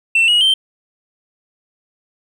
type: tone with pitch steps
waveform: sine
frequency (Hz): 2690 / 2900 / 3126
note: E7 / F#7 / G7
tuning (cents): +34 / -35 / -6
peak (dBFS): -7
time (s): 0.15-0.54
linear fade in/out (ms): 5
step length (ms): 130
effects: tanh soft clip ceiling -9 dBFS + 8-bit